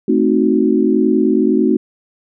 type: chord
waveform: sine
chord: A diminished seventh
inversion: none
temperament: equal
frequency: 220 / 261.6 / 311.1 / 370 Hz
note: A3 / C4 / Eb4 / Gb4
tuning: 0 / 0 / 0 / 0 cents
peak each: -16 dBFS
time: 0.08-1.77 s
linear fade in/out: 5 ms
effects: none